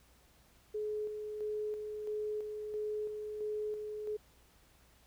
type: tone with tremolo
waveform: sine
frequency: 424.3 Hz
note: G#4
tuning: 37 cents sharp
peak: -34 dBFS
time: 0.74-4.17 s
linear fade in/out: 10 ms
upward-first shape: square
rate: 1.5 Hz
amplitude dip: 40%
effects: added 60 Hz sine -67 dBFS peak until 5.06 s + pink hiss -66 dBFS RMS until 5.06 s